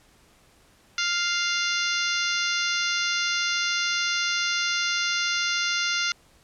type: harmonic tone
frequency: 698.5 Hz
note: F5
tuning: in tune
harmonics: 2 / 3 / 4 / 5 / 6 / 7 / 8 / 9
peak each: -28 / -30 / -31 / -32 / -33 / -33 / -34 / -35 dBFS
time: 0.98-6.12 s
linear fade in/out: 2 ms
effects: pink hiss -58 dBFS RMS until 6.43 s + low-pass 11000 Hz 12 dB/octave